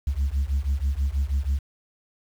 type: beating tone pair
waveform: sine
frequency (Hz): 66 / 72.2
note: C2 / D2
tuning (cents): +16 / -29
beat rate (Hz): 6.2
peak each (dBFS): -23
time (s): 0.07-1.59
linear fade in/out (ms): 5
effects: tanh soft clip ceiling -18 dBFS + 8-bit